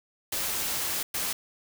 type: noise bursts at uneven times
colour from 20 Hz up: white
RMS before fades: -30 dBFS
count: 2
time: 0.32-1.03 / 1.14-1.33 s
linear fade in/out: 5 ms
effects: none